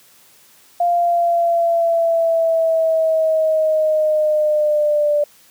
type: linear sweep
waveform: sine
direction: down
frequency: 698.5 to 587.3 Hz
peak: -13 dBFS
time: 0.8-5.24 s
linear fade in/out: 5 ms
effects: white hiss -50 dBFS RMS until 5.5 s + high-pass 80 Hz 12 dB/octave